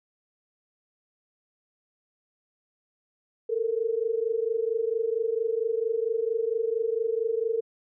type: tone pair together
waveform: sine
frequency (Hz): 441.8 / 466.2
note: A4 / A#4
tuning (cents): +7 / 0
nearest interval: minor second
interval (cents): 93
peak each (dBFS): -27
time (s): 3.49-7.61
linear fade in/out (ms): 10
effects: none